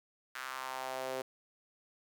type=tone with high-pass filter sweep; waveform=sawtooth; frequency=130.81 Hz; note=C3; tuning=in tune; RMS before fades=-40 dBFS; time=0.35-1.22 s; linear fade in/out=5 ms; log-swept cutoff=1500 to 460 Hz; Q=2.5; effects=none